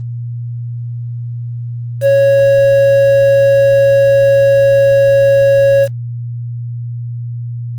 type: tone with quantisation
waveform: triangle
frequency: 553 Hz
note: C#5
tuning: 4 cents flat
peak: -4 dBFS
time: 2.01-5.88 s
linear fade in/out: 50 ms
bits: 5
effects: added 119 Hz sine -19 dBFS peak until 7.78 s + Opus 24 kbps